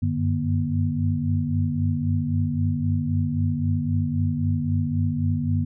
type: tone cluster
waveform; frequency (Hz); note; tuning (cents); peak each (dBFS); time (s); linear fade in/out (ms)
sine; 94 / 97.8 / 149.5 / 240.5; F#2 / G2 / D3 / B3; +28 / -4 / +31 / -46; -26; 0.02-5.65; 10
effects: none